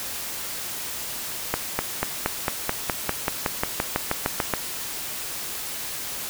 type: accelerating click train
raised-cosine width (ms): 0.5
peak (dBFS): -6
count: 17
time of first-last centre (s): 1.54-4.537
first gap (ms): 250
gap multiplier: 0.96
effects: white hiss -32 dBFS RMS until 6.29 s